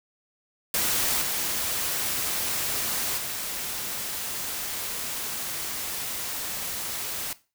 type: noise with level steps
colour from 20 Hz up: white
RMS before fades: -25 / -28 / -32 dBFS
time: 0.74-7.33 s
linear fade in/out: 2 ms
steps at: 1.21 / 3.17 s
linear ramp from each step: 10 ms
effects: noise-tail reverb RT60 0.3 s tail -17 dB re dry